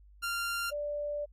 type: tone pair in turn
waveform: sawtooth / sine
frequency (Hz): 1389 / 586.7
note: F6 / D5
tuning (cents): -10 / -2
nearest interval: octave + minor third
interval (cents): 1492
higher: first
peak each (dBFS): -28 / -32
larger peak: first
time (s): 0.22-0.71 / 0.71-1.26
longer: second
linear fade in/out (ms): 20
effects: added 50 Hz sine -54 dBFS peak until 1.32 s + AAC 48 kbps